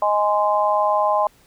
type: chord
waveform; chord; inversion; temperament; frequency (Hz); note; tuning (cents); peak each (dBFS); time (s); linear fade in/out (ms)
sine; Ab major; second; just; 623 / 830.6 / 1038.3; Eb5 / Ab5 / C6; +2 / 0 / -14; -20; 0.02-1.27; 2
effects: pink hiss -55 dBFS RMS until 1.46 s